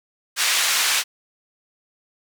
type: band-pass noise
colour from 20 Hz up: pink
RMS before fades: -20 dBFS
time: 0.36-1.04 s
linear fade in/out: 50 ms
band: 1700 to 10000 Hz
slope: 12 dB/octave
effects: none